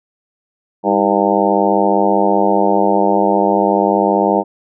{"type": "harmonic tone with a mistuned harmonic", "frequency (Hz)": 100.3, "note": "G2", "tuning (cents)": 40, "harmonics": [2, 3, 4, 5, 6, 7, 8, 9], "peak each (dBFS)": [-19, -19, -19, -19, -19, -19, -19, -19], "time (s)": [0.83, 4.44], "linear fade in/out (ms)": 50, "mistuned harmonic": 3, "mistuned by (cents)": 85, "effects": []}